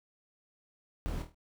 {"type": "noise with echo", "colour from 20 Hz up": "brown", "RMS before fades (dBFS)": -37, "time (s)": [1.06, 1.22], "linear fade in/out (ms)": 0, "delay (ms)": 25, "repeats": 5, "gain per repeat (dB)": -6, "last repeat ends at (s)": 1.345, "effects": []}